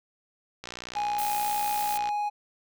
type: click train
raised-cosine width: 0.2 ms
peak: -20 dBFS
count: 89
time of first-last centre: 0.64-2.09 s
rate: 60.7 Hz
type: tone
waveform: triangle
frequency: 830.6 Hz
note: G#5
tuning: in tune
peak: -24 dBFS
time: 0.95-2.3 s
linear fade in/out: 20 ms
type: noise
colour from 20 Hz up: blue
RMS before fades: -35 dBFS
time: 1.18-1.98 s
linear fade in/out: 10 ms
effects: none